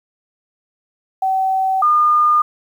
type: tone pair in turn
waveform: sine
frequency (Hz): 763 / 1214.1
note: G5 / D#6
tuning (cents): -47 / -43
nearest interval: minor sixth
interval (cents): 804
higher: second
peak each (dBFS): -14 / -10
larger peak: second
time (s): 1.22-1.82 / 1.82-2.42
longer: neither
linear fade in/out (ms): 5
effects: 8-bit